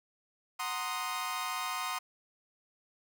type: chord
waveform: sawtooth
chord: C half-diminished seventh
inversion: second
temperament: equal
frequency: 740 / 932.3 / 1046.5 / 1244.5 Hz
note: Gb5 / Bb5 / C6 / Eb6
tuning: 0 / 0 / 0 / 0 cents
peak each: -38 / -38 / -34 / -34 dBFS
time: 0.59-1.99 s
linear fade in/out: 10 ms
effects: none